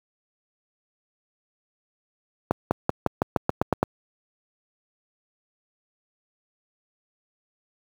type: accelerating click train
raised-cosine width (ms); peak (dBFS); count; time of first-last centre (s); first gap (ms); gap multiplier
1; -5; 10; 2.51-3.83; 200; 0.92
effects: high-pass 80 Hz 12 dB/octave + 7-bit